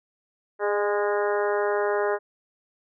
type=harmonic tone with a mistuned harmonic; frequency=206 Hz; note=G#3; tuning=14 cents flat; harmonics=2 / 3 / 4 / 5 / 6 / 7 / 8 / 9; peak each=-24 / -28 / -31 / -33 / -36 / -34 / -36 / -38 dBFS; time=0.59-2.19 s; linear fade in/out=50 ms; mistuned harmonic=3; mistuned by=-24 cents; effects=none